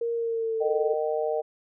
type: tone with pitch glide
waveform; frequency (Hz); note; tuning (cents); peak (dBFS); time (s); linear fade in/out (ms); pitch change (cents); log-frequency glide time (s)
sine; 466.2 to 441.1; A#4 to A4; 0 to +4; -25; 0.01-0.94; 5; -96; 0.14-0.69
type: harmonic tone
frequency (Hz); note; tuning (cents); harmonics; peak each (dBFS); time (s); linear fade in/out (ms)
153.8; D#3; -20; 3 / 4 / 5; -27 / -28 / -33; 0.6-1.42; 20
effects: none